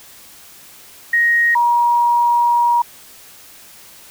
sine tone pair in turn, 1876 / 952.2 Hz, A#6 / A#5, +11 / +37 cents, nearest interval octave, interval 1174 cents, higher first, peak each -11 dBFS, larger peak neither, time 1.13-1.55 / 1.55-2.82 s, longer second, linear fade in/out 5 ms, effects white hiss -42 dBFS RMS until 4.1 s

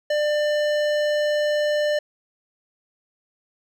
sine tone with hard clipping, 596 Hz, D5, 25 cents sharp, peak -21 dBFS, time 0.1-1.99 s, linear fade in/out 5 ms, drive 15 dB, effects none

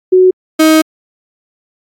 sine / 35% pulse tone pair in turn, 370 / 315.3 Hz, F#4 / D#4, 0 / +23 cents, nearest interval minor third, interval 277 cents, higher first, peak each -3 dBFS, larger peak neither, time 0.12-0.31 / 0.59-0.82 s, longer second, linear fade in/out 10 ms, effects AAC 64 kbps

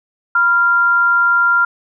sine tone pair together, 982.9 / 1390 Hz, B5 / F6, -9 / -9 cents, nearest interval tritone, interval 600 cents, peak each -21 / -10 dBFS, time 0.35-1.65 s, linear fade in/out 5 ms, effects none

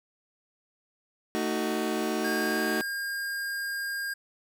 30% pulse chord, D# diminished, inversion second, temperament just, 224 / 311.1 / 373.4 Hz, A3 / D#4 / F#4, +31 / 0 / +16 cents, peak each -29 dBFS, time 1.35-2.81 s, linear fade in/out 0 ms
square tone, 1613 Hz, G6, 49 cents sharp, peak -31 dBFS, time 2.24-4.14 s, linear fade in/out 10 ms
effects none

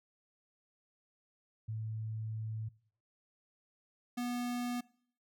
sine / square tone pair in turn, 110 / 243.8 Hz, A2 / B3, 0 / -22 cents, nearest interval octave + major second, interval 1378 cents, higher second, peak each -36 / -35 dBFS, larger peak second, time 1.68-2.69 / 4.17-4.81 s, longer first, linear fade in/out 10 ms, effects noise-tail reverb RT60 0.6 s tail -23 dB re dry

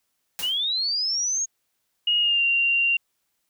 white noise with exponential decay, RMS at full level -29 dBFS, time 0.39-0.65 s, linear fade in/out 0 ms, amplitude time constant 56 ms
sine linear sweep, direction up, 2795 to 6645 Hz, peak -22 dBFS, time 0.42-1.46 s, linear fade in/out 20 ms
sine tone with pitch glide, 2874 to 2768 Hz, F7 to F7, +49 to -16 cents, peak -18 dBFS, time 2.07-2.97 s, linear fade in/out 5 ms, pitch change -65 cents, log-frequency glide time 2.2-2.43 s
effects white hiss -74 dBFS RMS until 3.49 s

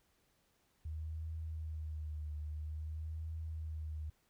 sine tone with vibrato, 77.78 Hz, D#2, in tune, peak -39 dBFS, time 0.85-4.1 s, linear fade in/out 5 ms, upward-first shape triangle, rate 0.5 Hz, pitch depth 57 cents each way, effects pink hiss -75 dBFS RMS until 4.29 s

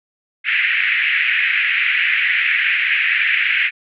white band-pass noise, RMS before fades -17 dBFS, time 0.44-3.71 s, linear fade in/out 50 ms, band 1700 to 2600 Hz, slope 48 dB/octave, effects none

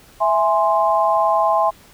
sine chord, E augmented, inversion none, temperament equal, 659.3 / 830.6 / 1046.5 Hz, E5 / G#5 / B#5, 0 / 0 / 0 cents, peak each -18 dBFS, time 0.2-1.71 s, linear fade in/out 20 ms, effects pink hiss -48 dBFS RMS until 1.93 s

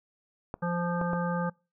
clicks, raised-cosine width 1 ms, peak -20 dBFS, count 3, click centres 0.541 / 1.014 / 1.133 s
harmonic tone, 173.8 Hz, F3, 8 cents flat, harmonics 1 / 3 / 5 / 7 / 9, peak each -29 / -34 / -36 / -37 / -39 dBFS, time 0.62-1.5 s, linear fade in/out 10 ms
effects noise-tail reverb RT60 0.3 s tail -25 dB re dry

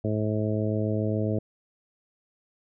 harmonic tone, 107.2 Hz, A2, 45 cents flat, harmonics 1 / 2 / 3 / 4 / 5 / 6, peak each -27 / -30 / -32 / -33 / -34 / -35 dBFS, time 0.04-1.39 s, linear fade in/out 5 ms, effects none

